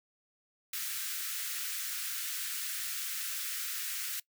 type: high-pass noise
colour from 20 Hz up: white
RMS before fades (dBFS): -37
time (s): 0.73-4.2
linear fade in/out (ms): 5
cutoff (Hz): 1300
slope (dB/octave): 48
effects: noise-tail reverb RT60 0.1 s tail -21 dB re dry